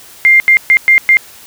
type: tone bursts at uneven times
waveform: sine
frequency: 2100 Hz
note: C7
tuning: 6 cents sharp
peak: -3 dBFS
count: 5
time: 0.25-0.4 / 0.48-0.57 / 0.7-0.77 / 0.88-0.98 / 1.09-1.17 s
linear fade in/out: 0 ms
effects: white hiss -37 dBFS RMS until 1.46 s